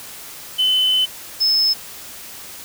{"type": "tone pair in turn", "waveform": "triangle", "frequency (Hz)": [3032, 5213], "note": ["F#7", "E8"], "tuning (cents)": [42, -20], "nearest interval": "major sixth", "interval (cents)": 938, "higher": "second", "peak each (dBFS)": -11, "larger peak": "neither", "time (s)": [[0.58, 1.06], [1.4, 1.74]], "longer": "first", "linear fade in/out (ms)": 20, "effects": ["tanh soft clip ceiling -10 dBFS", "white hiss -36 dBFS RMS until 2.64 s"]}